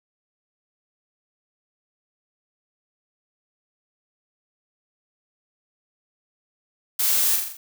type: noise with echo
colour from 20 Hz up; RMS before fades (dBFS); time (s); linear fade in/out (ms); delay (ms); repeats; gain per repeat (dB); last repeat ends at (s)
blue; -22; 6.99-7.36; 5; 42; 5; -4; 7.57
effects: none